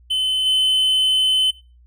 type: tone with level steps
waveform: triangle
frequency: 3046 Hz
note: F#7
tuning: 50 cents sharp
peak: -16 / -13 dBFS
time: 0.1-1.51 s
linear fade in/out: 10 ms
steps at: 0.45 s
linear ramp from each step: 20 ms
effects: noise-tail reverb RT60 0.3 s tail -17 dB re dry + added 60 Hz sine -47 dBFS peak until 1.86 s